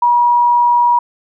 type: tone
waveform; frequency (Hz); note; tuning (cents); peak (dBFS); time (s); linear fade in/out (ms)
sine; 961; B5; -48; -8; 0.02-0.99; 5
effects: none